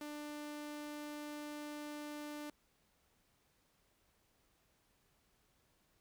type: tone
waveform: sawtooth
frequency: 296.6 Hz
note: D4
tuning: 17 cents sharp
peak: -40 dBFS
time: 0.01-2.5 s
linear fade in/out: 2 ms
effects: pink hiss -75 dBFS RMS until 6 s